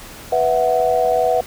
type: chord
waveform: sine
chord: B suspended fourth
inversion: none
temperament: just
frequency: 493.9 / 658.5 / 740.8 Hz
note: B4 / E5 / F#5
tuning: 0 / -2 / +2 cents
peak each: -18 dBFS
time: 0.32-1.41 s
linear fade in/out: 5 ms
effects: pink hiss -37 dBFS RMS until 1.46 s